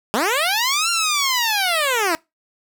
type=linear two-way sweep; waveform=10% pulse; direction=up then down; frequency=193.6 to 1396.9 to 311.4 Hz; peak=-9 dBFS; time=0.14-2.15 s; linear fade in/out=0 ms; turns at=0.9 s; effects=noise-tail reverb RT60 0.2 s tail -23 dB re dry